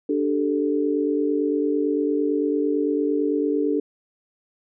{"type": "chord", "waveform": "sine", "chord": "D suspended fourth", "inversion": "none", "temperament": "just", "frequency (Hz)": [293.7, 391.6, 440.5], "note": ["D4", "G4", "A4"], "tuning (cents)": [0, -2, 2], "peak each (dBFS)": [-22, -26, -24], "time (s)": [0.09, 3.8], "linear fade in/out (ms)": 5, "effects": []}